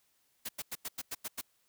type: noise bursts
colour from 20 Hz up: white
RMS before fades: -38 dBFS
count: 8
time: 0.45-1.414 s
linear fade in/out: 10 ms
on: 40 ms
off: 92 ms
effects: white hiss -73 dBFS RMS until 1.68 s